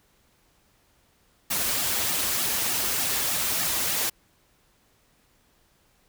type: noise with flanger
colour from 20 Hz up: white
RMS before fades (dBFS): -26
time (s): 1.5-4.1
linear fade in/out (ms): 10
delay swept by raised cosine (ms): 1.9 to 7.1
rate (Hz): 3.3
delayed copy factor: -0.95
effects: pink hiss -64 dBFS RMS until 6.08 s